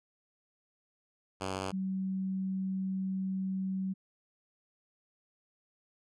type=tone pair in turn; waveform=5% pulse / sine; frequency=95 / 190 Hz; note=F#2 / F#3; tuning=+46 / +46 cents; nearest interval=octave; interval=1200 cents; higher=second; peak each=-23 / -31 dBFS; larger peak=first; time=1.4-1.72 / 1.72-3.94 s; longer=second; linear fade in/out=20 ms; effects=resampled to 22050 Hz